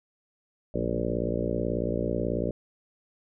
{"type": "harmonic tone with a mistuned harmonic", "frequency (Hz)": 58.27, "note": "A#1", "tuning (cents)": 0, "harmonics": [1, 2, 3, 4, 5, 6, 7, 8, 9, 10], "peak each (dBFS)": [-35, -35, -35, -35, -35, -35, -35, -35, -35, -35], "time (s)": [0.74, 2.51], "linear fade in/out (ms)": 5, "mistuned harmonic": 3, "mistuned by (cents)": 63, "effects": []}